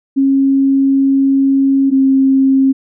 sine tone pair in turn, 272 / 268.1 Hz, C#4 / C4, -33 / +42 cents, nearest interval unison, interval 25 cents, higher first, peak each -8 / -7 dBFS, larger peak second, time 0.16-1.91 / 1.91-2.73 s, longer first, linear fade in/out 20 ms, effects none

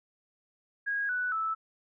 sine tone with pitch steps, 1642 / 1484 / 1312 Hz, G#6 / F#6 / E6, -20 / +5 / -9 cents, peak -28 dBFS, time 0.86-1.55 s, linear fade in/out 20 ms, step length 230 ms, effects none

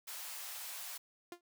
white high-pass noise, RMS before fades -45 dBFS, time 0.07-0.98 s, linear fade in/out 10 ms, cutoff 630 Hz, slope 24 dB/octave
sawtooth tone with exponential decay, 349.2 Hz, F4, in tune, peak -38 dBFS, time 1.32-1.41 s, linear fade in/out 2 ms, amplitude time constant 19 ms
effects none

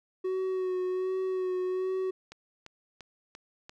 triangle tone with vibrato, 371.7 Hz, F#4, 8 cents sharp, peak -26 dBFS, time 0.24-2.11 s, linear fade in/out 10 ms, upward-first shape sine, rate 1.3 Hz, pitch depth 23 cents each way
click train, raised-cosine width 0.2 ms, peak -28 dBFS, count 5, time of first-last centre 2.32-3.695 s, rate 2.91 Hz
effects none

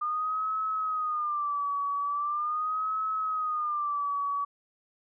sine tone with vibrato, 1209 Hz, D6, 50 cents sharp, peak -27 dBFS, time 0.01-4.45 s, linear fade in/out 10 ms, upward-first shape sine, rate 0.41 Hz, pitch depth 110 cents each way, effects none

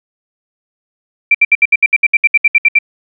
sine tone bursts, 2349 Hz, D7, in tune, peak -4 dBFS, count 15, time 1.31-2.788 s, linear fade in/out 5 ms, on 36 ms, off 67 ms, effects none

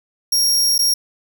sawtooth tone with dropouts, 5588 Hz, F8, in tune, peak -11 dBFS, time 0.32-0.94 s, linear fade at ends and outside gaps 5 ms, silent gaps 0.781-0.79 s, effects none

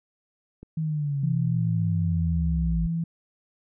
click, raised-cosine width 3 ms, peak -29 dBFS, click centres 0.63 s
sine linear sweep, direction down, 160.8 to 51.91 Hz, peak -24 dBFS, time 0.77-2.87 s, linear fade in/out 5 ms
sine tone with pitch glide, 165.1 to 166.15 Hz, E3 to E3, +3 to +14 cents, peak -24 dBFS, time 1.23-3.04 s, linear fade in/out 5 ms, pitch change +11 cents, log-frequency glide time 1.78-2.74 s
effects none

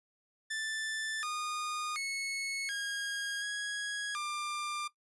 sawtooth tone with pitch steps, 1763 / 1225 / 2195 / 1632 / 1659 / 1192 Hz, A6 / D#6 / C#7 / G#6 / G#6 / D6, +3 / -27 / -18 / -31 / -2 / +25 cents, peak -31 dBFS, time 0.5-4.88 s, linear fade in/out 10 ms, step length 730 ms, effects noise-tail reverb RT60 0.1 s tail -18 dB re dry + resampled to 24000 Hz

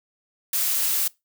blue noise, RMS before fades -23 dBFS, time 0.53-1.08 s, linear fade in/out 5 ms, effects noise-tail reverb RT60 0.2 s tail -22 dB re dry

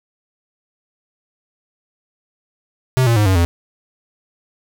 square tone with pitch steps, 129.3 / 116.53 / 105.02 / 94.65 / 85.31 Hz, C3 / A#2 / G#2 / F#2 / F2, -20 / 0 / +20 / +40 / -40 cents, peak -12 dBFS, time 2.97-3.45 s, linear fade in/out 0 ms, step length 96 ms, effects none

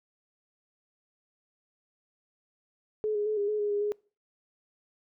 sine tone with pitch steps, 428.5 / 415.2 / 429.1 / 406.7 / 424.2 / 414.4 / 409.5 / 416.1 Hz, A4 / G#4 / A4 / G#4 / G#4 / G#4 / G#4 / G#4, -46 / 0 / -43 / -36 / +37 / -4 / -24 / +3 cents, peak -26 dBFS, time 3.04-3.92 s, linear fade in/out 0 ms, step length 110 ms, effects noise-tail reverb RT60 0.4 s tail -25 dB re dry

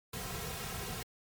pink noise with comb filter, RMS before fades -40 dBFS, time 0.13-1.03 s, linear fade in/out 5 ms, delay 3.4 ms, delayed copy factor -0.8, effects MP3 96 kbps

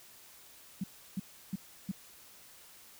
sine tone bursts, 191.4 Hz, G3, 41 cents flat, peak -31 dBFS, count 4, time 0.81-1.916 s, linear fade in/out 5 ms, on 29 ms, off 330 ms, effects white hiss -56 dBFS RMS until 2.99 s

